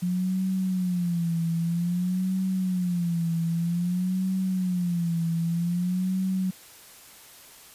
sine tone with vibrato, 176.9 Hz, F3, 23 cents sharp, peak -23 dBFS, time 0.02-6.51 s, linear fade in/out 10 ms, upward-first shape sine, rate 0.52 Hz, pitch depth 110 cents each way, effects white hiss -49 dBFS RMS until 7.74 s + resampled to 32000 Hz

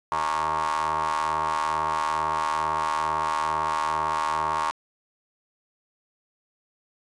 30% pulse ring-modulated tone, 77.78 Hz, D#2, in tune, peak -18 dBFS, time 0.12-4.71 s, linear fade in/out 0 ms, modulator 1010 Hz, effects resampled to 22050 Hz + 10-bit

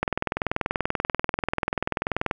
click train, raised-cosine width 0.5 ms, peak -8 dBFS, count 48, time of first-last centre 0.03-2.312 s, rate 20.6 Hz, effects none

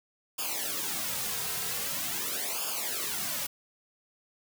white noise with flanger, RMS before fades -33 dBFS, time 0.38-3.47 s, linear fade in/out 10 ms, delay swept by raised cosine 0.5 to 3.5 ms, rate 0.44 Hz, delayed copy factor -0.95, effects none

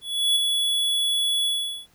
square tone with ADSR envelope, 3394 Hz, G#7, 37 cents sharp, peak -17 dBFS, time 0.01-1.87 s, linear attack 350 ms, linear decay 9 ms, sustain -4 dB, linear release 410 ms, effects pink hiss -60 dBFS RMS until 1.94 s

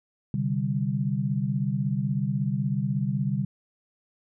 sine chord, C suspended second, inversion none, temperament just, 130.81 / 147.16 / 196.22 Hz, C3 / D3 / G3, 0 / +4 / +2 cents, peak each -28 dBFS, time 0.34-3.45 s, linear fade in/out 2 ms, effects none

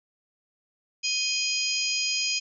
harmonic tone with a mistuned harmonic, 830.6 Hz, G#5, in tune, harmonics 3 / 4 / 5 / 6 / 7 / 8, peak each -30 / -33 / -39 / -28 / -40 / -31 dBFS, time 1.03-2.4 s, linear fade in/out 20 ms, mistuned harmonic 4, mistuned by -82 cents, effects none

